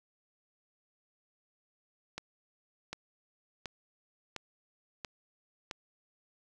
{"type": "accelerating click train", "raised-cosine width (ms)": 0.2, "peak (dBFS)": -21, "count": 6, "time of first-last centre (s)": [2.18, 5.712], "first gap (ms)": 750, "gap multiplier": 0.97, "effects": []}